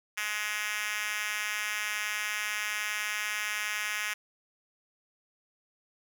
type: tone with high-pass filter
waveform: 5% pulse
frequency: 210.6 Hz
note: G#3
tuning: 24 cents sharp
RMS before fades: -33 dBFS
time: 0.17-4.14 s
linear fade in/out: 10 ms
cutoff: 1900 Hz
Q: 1.3
effects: none